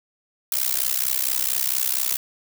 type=noise with amplitude modulation; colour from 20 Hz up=blue; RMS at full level=-19 dBFS; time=0.52-2.17 s; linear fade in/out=2 ms; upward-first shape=sine; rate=64.3 Hz; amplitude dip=100%; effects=none